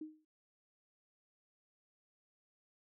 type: tone with exponential decay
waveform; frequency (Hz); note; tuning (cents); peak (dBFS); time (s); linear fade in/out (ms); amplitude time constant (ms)
sine; 310.4; D#4; -4; -39; 0.01-0.25; 5; 51
effects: noise-tail reverb RT60 0.2 s tail -22 dB re dry